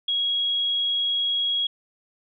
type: tone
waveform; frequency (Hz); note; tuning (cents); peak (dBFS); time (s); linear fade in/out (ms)
sine; 3310; G#7; -6; -21; 0.08-1.67; 5
effects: none